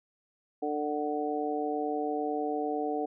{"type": "harmonic tone", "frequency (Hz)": 148.9, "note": "D3", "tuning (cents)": 24, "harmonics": [2, 3, 4, 5], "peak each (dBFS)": [-34, -33, -39, -33], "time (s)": [0.62, 3.06], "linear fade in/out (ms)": 10, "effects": []}